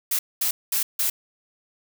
blue noise bursts at uneven times, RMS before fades -23 dBFS, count 4, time 0.11-0.19 / 0.41-0.51 / 0.72-0.83 / 0.99-1.1 s, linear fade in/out 5 ms, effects none

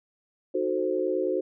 sine chord, D# diminished seventh, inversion none, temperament equal, 311.1 / 370 / 440 / 523.3 Hz, D#4 / F#4 / A4 / C5, 0 / 0 / 0 / 0 cents, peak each -32 / -27 / -32 / -29 dBFS, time 0.54-1.41 s, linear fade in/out 10 ms, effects none

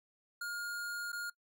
square tone with dropouts, 1421 Hz, F6, 30 cents sharp, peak -38 dBFS, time 0.41-1.3 s, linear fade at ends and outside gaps 5 ms, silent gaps 1.12-1.128 s, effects noise-tail reverb RT60 0.1 s tail -22 dB re dry

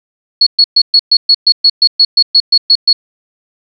sine tone bursts, 4358 Hz, C#8, 30 cents flat, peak -3 dBFS, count 15, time 0.41-2.93 s, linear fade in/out 5 ms, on 56 ms, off 120 ms, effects none

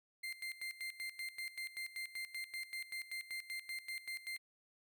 35% pulse tone with tremolo, 2093 Hz, C7, in tune, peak -39 dBFS, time 0.23-4.38 s, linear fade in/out 10 ms, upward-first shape square, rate 5.2 Hz, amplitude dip 80%, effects none

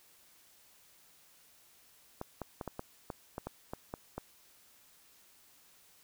clicks, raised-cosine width 1 ms, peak -24 dBFS, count 11, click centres 2.214 / 2.417 / 2.612 / 2.677 / 2.794 / 3.102 / 3.381 / 3.47 / 3.735 / 3.939 / 4.18 s, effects white hiss -63 dBFS RMS until 6.03 s

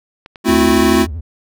clicks, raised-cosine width 0.3 ms, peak -19 dBFS, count 2, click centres 0.261 / 0.358 s
square chord, F# half-diminished seventh, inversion first, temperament equal with one note detuned, 220 / 261.6 / 329.6 / 363 Hz, A3 / C4 / E4 / F#4, 0 / 0 / 0 / -33 cents, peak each -16 dBFS, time 0.44-1.07 s, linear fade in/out 50 ms
triangle tone with vibrato, 77.7 Hz, D#2, 2 cents flat, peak -20 dBFS, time 0.48-1.21 s, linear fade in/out 10 ms, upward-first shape triangle, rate 12 Hz, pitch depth 260 cents each way
effects none

